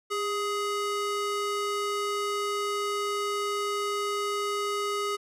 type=ring-modulated tone; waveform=square; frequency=830.6 Hz; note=G#5; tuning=in tune; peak=-25 dBFS; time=0.1-5.17 s; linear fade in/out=20 ms; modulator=424 Hz; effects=low-pass 11000 Hz 12 dB/octave